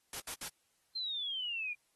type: noise bursts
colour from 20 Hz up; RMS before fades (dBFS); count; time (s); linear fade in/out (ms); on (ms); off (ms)
white; -41; 3; 0.13-0.483; 2; 71; 70
type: exponential sweep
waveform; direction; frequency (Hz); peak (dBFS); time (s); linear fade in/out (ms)
sine; down; 4186 to 2396; -35; 0.95-1.74; 10
effects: white hiss -75 dBFS RMS until 1.95 s + AAC 32 kbps